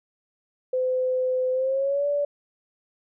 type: tone with pitch glide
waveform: sine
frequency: 511 to 576.9 Hz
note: C5 to D5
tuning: -41 to -31 cents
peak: -21 dBFS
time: 0.73-2.25 s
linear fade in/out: 5 ms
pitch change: +210 cents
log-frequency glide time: 1.52-2.07 s
effects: none